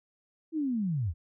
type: linear sweep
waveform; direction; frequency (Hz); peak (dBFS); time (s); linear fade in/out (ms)
sine; down; 330.4 to 70.3; -27; 0.52-1.14; 50
effects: none